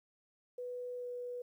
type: tone with pitch glide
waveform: sine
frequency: 493.9 to 490.5 Hz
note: B4 to B4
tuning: 0 to -12 cents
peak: -39 dBFS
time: 0.58-1.42 s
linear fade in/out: 5 ms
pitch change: -12 cents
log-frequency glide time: 0.96-1.06 s
effects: 12-bit